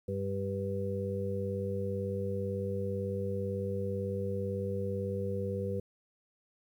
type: harmonic tone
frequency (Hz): 98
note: G2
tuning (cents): 0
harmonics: 1 / 2 / 4 / 5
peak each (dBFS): -36 / -38 / -39 / -36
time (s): 0.08-5.8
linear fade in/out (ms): 5
effects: 11-bit